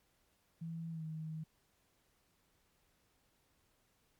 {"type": "tone with pitch glide", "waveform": "sine", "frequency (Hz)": [164.81, 157.82], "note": ["E3", "D#3"], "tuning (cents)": [0, 25], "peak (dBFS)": -40, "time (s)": [0.61, 1.44], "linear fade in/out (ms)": 10, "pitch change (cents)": -75, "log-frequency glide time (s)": [0.91, 1.04], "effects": ["pink hiss -75 dBFS RMS until 4.19 s", "MP3 96 kbps"]}